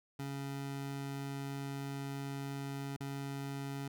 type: tone with dropouts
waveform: 25% pulse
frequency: 138.7 Hz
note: C#3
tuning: 1 cent sharp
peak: -35 dBFS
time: 0.19-3.88 s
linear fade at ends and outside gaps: 5 ms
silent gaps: 2.965-3.005 s
effects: none